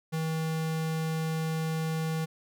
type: tone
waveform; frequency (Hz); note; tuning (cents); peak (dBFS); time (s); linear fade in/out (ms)
square; 160; D#3; +49; -29; 0.12-2.26; 20
effects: none